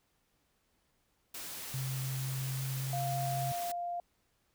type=noise; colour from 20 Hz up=white; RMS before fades=-43 dBFS; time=1.34-3.72 s; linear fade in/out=5 ms
type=tone with pitch glide; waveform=sine; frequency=131.8 to 132.87 Hz; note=C3 to C3; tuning=+13 to +27 cents; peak=-34 dBFS; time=1.74-3.52 s; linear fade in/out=2 ms; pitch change=+14 cents; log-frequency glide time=1.99-2.95 s
type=tone; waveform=sine; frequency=698.5 Hz; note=F5; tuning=in tune; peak=-34 dBFS; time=2.93-4 s; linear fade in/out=2 ms
effects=pink hiss -75 dBFS RMS until 4.54 s